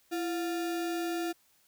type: tone with sample-and-hold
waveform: sine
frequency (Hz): 336.7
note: E4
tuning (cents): +37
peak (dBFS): -30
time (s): 0.11-1.33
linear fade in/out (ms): 20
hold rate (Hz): 1050
effects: white hiss -67 dBFS RMS until 1.67 s